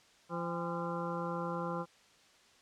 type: harmonic tone with a mistuned harmonic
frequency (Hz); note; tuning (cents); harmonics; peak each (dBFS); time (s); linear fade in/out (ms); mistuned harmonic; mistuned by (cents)
171.4; F3; -32; 1 / 2 / 3 / 5 / 6 / 7 / 8; -39 / -43 / -40 / -44 / -42 / -46 / -45; 0.29-1.86; 50; 5; -90
effects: white hiss -63 dBFS RMS until 2.61 s + low-pass 6000 Hz 12 dB/octave